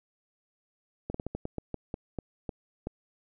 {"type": "slowing click train", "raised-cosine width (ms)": 2, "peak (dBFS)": -20, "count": 12, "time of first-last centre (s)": [1.1, 2.87], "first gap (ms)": 44, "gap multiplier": 1.24, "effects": []}